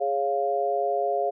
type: chord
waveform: sine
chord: Db major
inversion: second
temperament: equal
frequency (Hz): 415.3 / 554.4 / 698.5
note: Ab4 / Db5 / F5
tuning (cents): 0 / 0 / 0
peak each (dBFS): -28 / -28 / -25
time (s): 0-1.31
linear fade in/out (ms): 20
effects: none